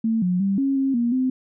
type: tone with pitch steps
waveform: sine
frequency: 224.4 / 180.2 / 196.2 / 273.1 / 269.5 / 237 / 258 Hz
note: A3 / F#3 / G3 / C#4 / C#4 / A#3 / C4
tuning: +34 / -45 / +2 / -26 / -49 / +29 / -24 cents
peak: -18 dBFS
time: 0.04-1.3 s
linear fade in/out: 5 ms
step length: 180 ms
effects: none